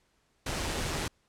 pink noise with amplitude modulation, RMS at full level -31 dBFS, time 0.46-1.08 s, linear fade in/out 5 ms, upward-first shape sine, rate 159 Hz, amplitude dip 35%, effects pink hiss -71 dBFS RMS until 1.28 s + low-pass 9000 Hz 12 dB/octave

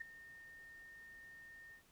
sine tone with ADSR envelope, 1829 Hz, A#6, 33 cents flat, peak -39 dBFS, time 0-1.83 s, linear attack 13 ms, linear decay 8 ms, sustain -15 dB, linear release 100 ms, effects pink hiss -69 dBFS RMS until 1.91 s

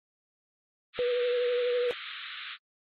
white band-pass noise, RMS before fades -41 dBFS, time 0.93-2.58 s, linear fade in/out 50 ms, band 1200 to 3900 Hz, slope 96 dB/octave
sine tone with vibrato, 488.9 Hz, B4, 18 cents flat, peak -25 dBFS, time 0.99-1.91 s, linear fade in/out 0 ms, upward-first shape triangle, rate 12 Hz, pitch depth 33 cents each way
effects AAC 32 kbps

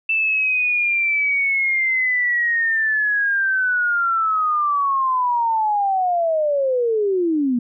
sine linear sweep, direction down, 2658 to 233.1 Hz, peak -16 dBFS, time 0.09-7.59 s, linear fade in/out 5 ms, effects none

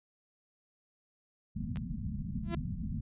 white low-pass noise, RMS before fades -37 dBFS, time 1.55-3.01 s, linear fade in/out 10 ms, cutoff 240 Hz, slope 96 dB/octave
clicks, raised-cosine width 0.3 ms, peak -31 dBFS, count 2, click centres 1.759 / 1.771 s
sawtooth tone with exponential growth, 339 Hz, E4, 49 cents sharp, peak -28 dBFS, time 2.43-2.55 s, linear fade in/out 5 ms, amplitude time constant 24 ms
effects resampled to 8000 Hz

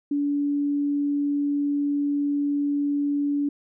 sine tone, 287.2 Hz, D4, 39 cents flat, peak -21 dBFS, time 0.11-3.49 s, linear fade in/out 5 ms, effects none

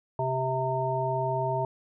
harmonic tone, 130.7 Hz, C3, 1 cent flat, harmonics 1 / 3 / 5 / 7, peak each -31 / -33 / -30 / -30 dBFS, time 0.19-1.65 s, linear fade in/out 2 ms, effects none

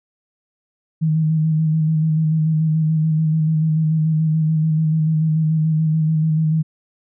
sine tone with vibrato, 157.5 Hz, D#3, 21 cents sharp, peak -14 dBFS, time 1.01-6.63 s, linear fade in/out 20 ms, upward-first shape square, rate 6.9 Hz, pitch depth 24 cents each way, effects none

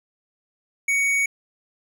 sine tone with hard clipping, 2237 Hz, C#7, 15 cents sharp, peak -20 dBFS, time 0.88-1.26 s, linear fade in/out 5 ms, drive 10 dB, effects none

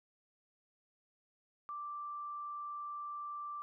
sine tone, 1174.7 Hz, D6, in tune, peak -40 dBFS, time 1.69-3.62 s, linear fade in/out 0 ms, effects none

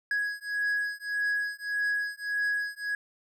triangle beating tone pair, 1664 / 1665.7 Hz, G#6 / G#6, +3 / +5 cents, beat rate 1.7 Hz, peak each -29 dBFS, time 0.11-2.95 s, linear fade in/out 2 ms, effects none

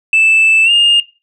sine tone with pitch glide, 2637 to 2826 Hz, E7 to F7, 0 to +20 cents, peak -5 dBFS, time 0.13-1 s, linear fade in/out 2 ms, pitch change +120 cents, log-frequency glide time 0.64-0.71 s, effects noise-tail reverb RT60 0.3 s tail -19 dB re dry + tanh soft clip ceiling -4 dBFS

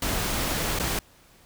pink noise with dropouts, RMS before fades -27 dBFS, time 0.02-0.99 s, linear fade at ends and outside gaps 2 ms, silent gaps 0.789-0.797 s, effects pink hiss -56 dBFS RMS until 1.45 s

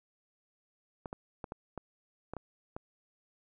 clicks, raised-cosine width 1 ms, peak -25 dBFS, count 8, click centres 1.058 / 1.129 / 1.442 / 1.521 / 1.777 / 2.336 / 2.367 / 2.765 s, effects none

